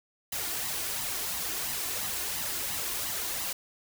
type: noise with flanger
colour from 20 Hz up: white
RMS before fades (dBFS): -33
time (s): 0.32-3.53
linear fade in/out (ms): 5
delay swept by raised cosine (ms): 0.99 to 2.89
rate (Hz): 2.9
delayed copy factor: +0.55
effects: none